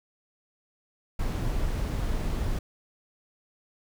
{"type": "noise", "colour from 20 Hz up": "brown", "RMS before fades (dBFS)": -28, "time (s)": [1.19, 2.59], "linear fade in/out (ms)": 5, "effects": []}